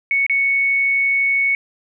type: tone with dropouts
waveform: sine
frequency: 2217 Hz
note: C#7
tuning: in tune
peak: -14 dBFS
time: 0.11-1.55 s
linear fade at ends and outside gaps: 1 ms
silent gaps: 0.265-0.297 s
effects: none